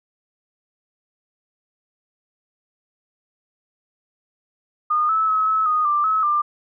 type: tone with pitch steps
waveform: sine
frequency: 1223 / 1305 / 1284 / 1296 / 1239 / 1183 / 1289 / 1191 Hz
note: D#6 / E6 / E6 / E6 / D#6 / D6 / E6 / D6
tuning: -30 / -18 / -46 / -30 / -8 / +12 / -39 / +24 cents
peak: -16 dBFS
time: 4.9-6.42 s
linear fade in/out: 10 ms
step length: 190 ms
effects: none